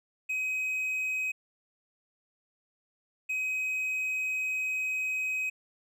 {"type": "tone pair in turn", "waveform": "triangle", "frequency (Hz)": [2528, 2528], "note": ["D#7", "D#7"], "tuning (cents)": [27, 27], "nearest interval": "unison", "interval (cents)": 0, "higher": "neither", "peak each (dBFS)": -27, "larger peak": "neither", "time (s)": [[0.29, 1.32], [3.29, 5.5]], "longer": "second", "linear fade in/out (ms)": 10, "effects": []}